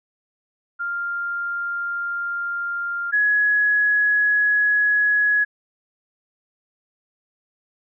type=tone pair in turn; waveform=sine; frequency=1396.9 / 1680.3 Hz; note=F6 / G#6; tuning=0 / +20 cents; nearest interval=minor third; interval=320 cents; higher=second; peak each=-23 / -15 dBFS; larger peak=second; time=0.79-3.12 / 3.12-5.45 s; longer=neither; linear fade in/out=20 ms; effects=none

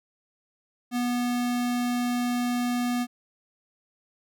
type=tone; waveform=square; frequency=244 Hz; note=B3; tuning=21 cents flat; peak=-25 dBFS; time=0.91-3.07 s; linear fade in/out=50 ms; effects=none

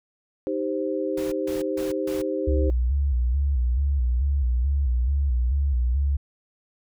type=chord; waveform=sine; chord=C minor; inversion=first; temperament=equal; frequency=311.1 / 392 / 523.3 Hz; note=Eb4 / G4 / C5; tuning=0 / 0 / 0 cents; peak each=-28 dBFS; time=0.47-2.7 s; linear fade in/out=0 ms
type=noise bursts; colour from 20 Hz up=pink; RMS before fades=-39 dBFS; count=4; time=1.17-2.22 s; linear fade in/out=5 ms; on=150 ms; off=150 ms
type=tone with vibrato; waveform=sine; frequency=65.41 Hz; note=C2; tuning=in tune; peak=-19 dBFS; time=2.47-6.17 s; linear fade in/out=10 ms; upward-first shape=square; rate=2.3 Hz; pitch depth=120 cents each way
effects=none

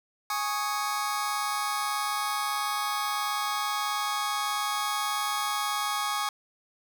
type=chord; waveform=sawtooth; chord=Ab suspended fourth; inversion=none; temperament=just; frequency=830.6 / 1107.5 / 1245.9 Hz; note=Ab5 / Db6 / Eb6; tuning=0 / -2 / +2 cents; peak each=-28 dBFS; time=0.3-6.29 s; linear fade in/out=2 ms; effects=none

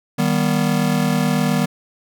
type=chord; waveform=square; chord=Eb augmented; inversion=none; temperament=just; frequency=155.56 / 194.45 / 243.1 Hz; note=Eb3 / G3 / B3; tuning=0 / -14 / -27 cents; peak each=-21 dBFS; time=0.18-1.66 s; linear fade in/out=10 ms; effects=none

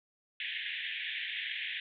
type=band-pass noise; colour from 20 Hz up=pink; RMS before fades=-38 dBFS; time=0.4-1.8 s; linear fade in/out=2 ms; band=1700 to 3600 Hz; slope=96 dB/octave; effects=none

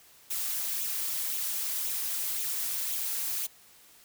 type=noise with flanger; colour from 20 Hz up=blue; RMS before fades=-32 dBFS; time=0.3-3.47 s; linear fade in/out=10 ms; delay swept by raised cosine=0.29 to 4.39 ms; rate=1.9 Hz; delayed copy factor=+0.5; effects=white hiss -57 dBFS RMS until 4.04 s

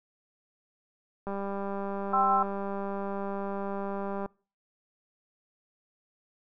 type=click train; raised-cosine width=1 ms; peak=-22 dBFS; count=593; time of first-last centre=1.27-4.26 s; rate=198 Hz
type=chord; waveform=sine; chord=C major; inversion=second; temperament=equal with one note detuned; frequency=784 / 1046.5 / 1326.9 Hz; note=G5 / C6 / E6; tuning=0 / 0 / +11 cents; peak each=-25 / -28 / -26 dBFS; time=2.13-2.43 s; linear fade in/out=5 ms
effects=noise-tail reverb RT60 0.4 s tail -26 dB re dry

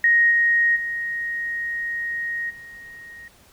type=tone with level steps; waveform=sine; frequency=1872 Hz; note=A#6; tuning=7 cents sharp; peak=-13 / -15 / -24 / -38 dBFS; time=0.04-3.28 s; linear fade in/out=2 ms; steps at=0.3 / 0.75 / 2.49 s; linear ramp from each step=20 ms; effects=pink hiss -53 dBFS RMS until 3.52 s

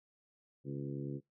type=harmonic tone with a mistuned harmonic; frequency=69.8 Hz; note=C#2; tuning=13 cents sharp; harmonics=2 / 3 / 4 / 5 / 6 / 7; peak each=-40 / -47 / -44 / -45 / -51 / -53 dBFS; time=0.64-1.21 s; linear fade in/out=50 ms; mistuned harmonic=7; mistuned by=+23 cents; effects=noise-tail reverb RT60 0.2 s tail -25 dB re dry

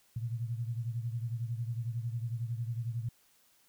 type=beating tone pair; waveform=sine; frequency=114.9 / 125.9 Hz; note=A#2 / B2; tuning=-25 / +34 cents; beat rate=11 Hz; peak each=-34 / -39 dBFS; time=0.16-3.09 s; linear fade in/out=5 ms; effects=white hiss -67 dBFS RMS until 3.68 s

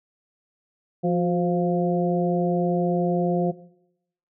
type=harmonic tone with a mistuned harmonic; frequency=174.61 Hz; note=F3; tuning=in tune; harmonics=1 / 2 / 3 / 4; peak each=-22 / -25 / -27 / -28 dBFS; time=1.03-3.52 s; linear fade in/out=20 ms; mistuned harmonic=2; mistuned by=+50 cents; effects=noise-tail reverb RT60 0.8 s tail -19 dB re dry

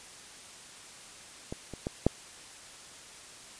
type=clicks; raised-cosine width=2 ms; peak=-22 / -26 / -18 / -8 dBFS; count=4; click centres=1.525 / 1.737 / 1.869 / 2.066 s; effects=white hiss -49 dBFS RMS until 3.59 s + resampled to 22050 Hz

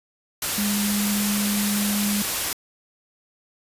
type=tone in noise; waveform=sine; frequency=205.1 Hz; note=G#3; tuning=21 cents flat; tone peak=-22 dBFS; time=0.58-2.22 s; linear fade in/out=2 ms; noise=white; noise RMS=-25 dBFS; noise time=0.42-2.53 s; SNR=0 dB; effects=resampled to 32000 Hz

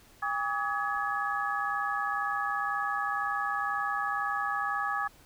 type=tone cluster; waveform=sine; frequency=809 / 1142 / 1264 / 1688 Hz; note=G#5 / D6 / D#6 / G#6; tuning=-46 / -49 / +27 / +28 cents; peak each=-34 / -34 / -34 / -33 dBFS; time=0.22-5.08 s; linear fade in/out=10 ms; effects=pink hiss -58 dBFS RMS until 5.25 s

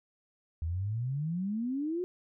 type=exponential sweep; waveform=sine; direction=up; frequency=77.78 to 370 Hz; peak=-30 dBFS; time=0.62-2.04 s; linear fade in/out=0 ms; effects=none

